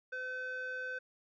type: tone with band-pass filter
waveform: square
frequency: 509 Hz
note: C5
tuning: 48 cents flat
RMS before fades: -40 dBFS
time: 0.12-0.99 s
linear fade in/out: 10 ms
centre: 1300 Hz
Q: 10
effects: resampled to 16000 Hz